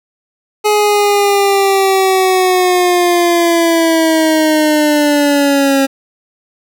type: linear sweep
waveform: 25% pulse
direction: down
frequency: 422 to 270.6 Hz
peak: -5 dBFS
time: 0.64-5.87 s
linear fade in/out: 20 ms
effects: none